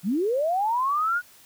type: linear sweep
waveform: sine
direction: up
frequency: 160.9 to 1476 Hz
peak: -21 dBFS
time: 0.03-1.22 s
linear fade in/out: 50 ms
effects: white hiss -53 dBFS RMS until 1.45 s